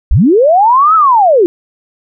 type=linear two-way sweep; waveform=sine; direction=up then down; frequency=33.64 to 1330 to 326.6 Hz; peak=-4 dBFS; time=0.11-1.46 s; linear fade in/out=0 ms; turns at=0.95 s; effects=none